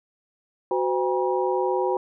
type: tone cluster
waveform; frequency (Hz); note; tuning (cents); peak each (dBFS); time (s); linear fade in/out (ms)
sine; 371.2 / 510 / 806 / 957; F#4 / C5 / G5 / A#5; +6 / -44 / +48 / +45; -24 / -26 / -29 / -28; 0.71-1.97; 2
effects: none